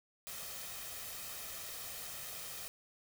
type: noise with comb filter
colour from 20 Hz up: white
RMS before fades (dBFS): -45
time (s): 0.27-2.68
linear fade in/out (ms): 0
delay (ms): 1.6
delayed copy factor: +0.5
effects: none